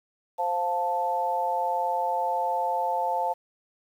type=chord; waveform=sine; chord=F major; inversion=second; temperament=equal with one note detuned; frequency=523.3 / 701.3 / 880 Hz; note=C5 / F5 / A5; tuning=0 / +7 / 0 cents; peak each=-31 / -29 / -26 dBFS; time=0.38-3.34 s; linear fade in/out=20 ms; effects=9-bit